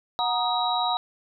sine tone cluster, 732 / 943 / 1243 / 3858 Hz, F#5 / A#5 / D#6 / B7, -19 / +20 / -2 / -41 cents, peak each -26 / -27 / -31 / -28 dBFS, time 0.19-0.97 s, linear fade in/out 0 ms, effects none

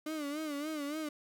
35% pulse tone with vibrato, 298.9 Hz, D4, 31 cents sharp, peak -34 dBFS, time 0.06-1.09 s, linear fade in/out 5 ms, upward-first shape sine, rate 3.5 Hz, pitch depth 100 cents each way, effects none

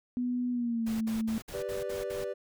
sine tone with pitch glide, 246.7 to 222.3 Hz, B3 to A3, -2 to +18 cents, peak -28 dBFS, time 0.17-1.38 s, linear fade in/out 0 ms, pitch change -180 cents, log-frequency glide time 0.51-0.91 s
pink noise bursts, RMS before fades -44 dBFS, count 7, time 0.86-2.246 s, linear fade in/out 10 ms, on 150 ms, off 56 ms
triangle chord, G major, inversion none, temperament equal, 392 / 493.9 / 587.3 Hz, G4 / B4 / D5, 0 / 0 / 0 cents, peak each -35 dBFS, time 1.53-2.34 s, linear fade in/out 20 ms
effects none

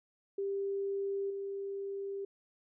sine tone with level steps, 395.4 Hz, G4, 15 cents sharp, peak -32 / -36 dBFS, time 0.38-2.25 s, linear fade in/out 5 ms, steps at 1.3 s, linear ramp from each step 5 ms, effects none

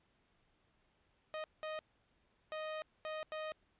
sawtooth tone bursts at uneven times, 622.3 Hz, D#5, in tune, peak -36 dBFS, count 5, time 1.34-1.44 / 1.63-1.79 / 2.52-2.82 / 3.05-3.23 / 3.32-3.52 s, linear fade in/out 0 ms, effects pink hiss -75 dBFS RMS until 3.79 s + resampled to 8000 Hz

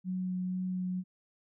sine tone with vibrato, 183.7 Hz, F#3, 12 cents flat, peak -31 dBFS, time 0.04-1.04 s, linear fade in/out 50 ms, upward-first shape sine, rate 2.1 Hz, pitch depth 9 cents each way, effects none

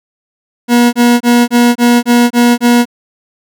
40% pulse tone bursts, 240.2 Hz, B3, 48 cents flat, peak -4 dBFS, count 8, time 0.68-2.855 s, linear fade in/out 50 ms, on 250 ms, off 25 ms, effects none

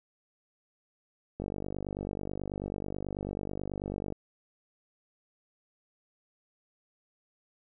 click train, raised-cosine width 2 ms, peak -22 dBFS, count 135, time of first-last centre 1.4-4.124 s, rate 49.2 Hz, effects none

